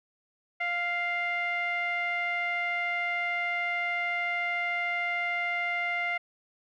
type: tone with low-pass filter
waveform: sawtooth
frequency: 698.5 Hz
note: F5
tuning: in tune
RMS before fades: -30 dBFS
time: 0.6-6.18 s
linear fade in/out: 10 ms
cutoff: 2200 Hz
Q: 7.1
effects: none